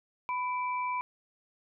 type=tone pair together; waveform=sine; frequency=996 / 2329 Hz; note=B5 / D7; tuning=+14 / -15 cents; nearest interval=octave + minor third; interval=1471 cents; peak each=-30 / -38 dBFS; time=0.29-1.01 s; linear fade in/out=0 ms; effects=none